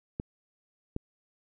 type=clicks; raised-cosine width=3 ms; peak=-19 dBFS; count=2; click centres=0.199 / 0.964 s; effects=none